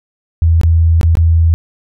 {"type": "tone with dropouts", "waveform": "sine", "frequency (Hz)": 82.41, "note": "E2", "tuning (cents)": 0, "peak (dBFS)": -6, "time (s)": [0.42, 1.54], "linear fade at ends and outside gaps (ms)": 0, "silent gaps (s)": [[0.613, 0.634], [1.012, 1.031], [1.153, 1.171]], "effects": []}